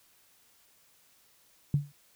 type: tone with exponential decay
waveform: sine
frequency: 144 Hz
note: D3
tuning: 34 cents flat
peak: -19 dBFS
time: 1.74-1.92 s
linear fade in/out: 2 ms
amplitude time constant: 39 ms
effects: white hiss -64 dBFS RMS until 2.15 s